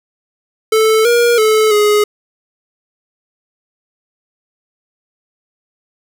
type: tone with pitch steps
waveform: square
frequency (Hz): 438.9 / 475.3 / 433.9 / 418.1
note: A4 / A#4 / A4 / G#4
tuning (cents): -4 / +34 / -24 / +12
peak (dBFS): -9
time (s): 0.72-2.04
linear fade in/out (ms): 5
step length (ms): 330
effects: none